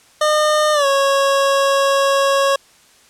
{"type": "tone with pitch glide", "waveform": "25% pulse", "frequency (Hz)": [608, 551.1], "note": ["D#5", "C#5"], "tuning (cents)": [-40, -10], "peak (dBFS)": -9, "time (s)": [0.21, 2.56], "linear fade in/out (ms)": 5, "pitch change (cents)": -170, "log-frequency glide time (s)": [0.73, 0.86], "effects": ["white hiss -50 dBFS RMS until 3.09 s", "low-pass 9000 Hz 12 dB/octave"]}